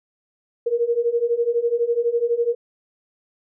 sine beating tone pair, 464.4 / 476.4 Hz, A#4 / A#4, -7 / +38 cents, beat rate 12 Hz, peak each -22 / -20 dBFS, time 0.66-2.55 s, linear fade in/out 10 ms, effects none

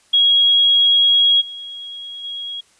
sine tone with level steps, 3303 Hz, G#7, 10 cents flat, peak -10 / -29 / -25 dBFS, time 0.13-2.61 s, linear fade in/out 10 ms, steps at 1.4 / 2.23 s, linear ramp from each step 20 ms, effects white hiss -55 dBFS RMS until 2.79 s + resampled to 22050 Hz

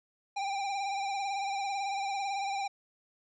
square tone with vibrato, 792 Hz, G5, 18 cents sharp, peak -32 dBFS, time 0.36-2.68 s, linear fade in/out 10 ms, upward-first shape triangle, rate 18 Hz, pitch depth 51 cents each way, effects resampled to 16000 Hz

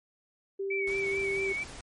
sine tone with pitch glide, 392 to 388.8 Hz, G4 to G4, 0 to -14 cents, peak -30 dBFS, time 0.59-1.53 s, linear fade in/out 10 ms, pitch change -14 cents, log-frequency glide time 1.33-1.42 s
sine tone with vibrato, 2273 Hz, C#7, 43 cents sharp, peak -30 dBFS, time 0.7-1.64 s, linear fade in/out 10 ms, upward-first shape sine, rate 4.5 Hz, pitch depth 50 cents each way
pink noise, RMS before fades -45 dBFS, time 0.87-1.81 s, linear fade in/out 5 ms
effects MP3 48 kbps

